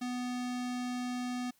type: tone with low-pass filter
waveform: square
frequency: 247.8 Hz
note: B3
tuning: 6 cents sharp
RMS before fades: -36 dBFS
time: 0.01-1.51 s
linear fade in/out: 10 ms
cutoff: 7400 Hz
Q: 1.1
effects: white hiss -69 dBFS RMS until 1.59 s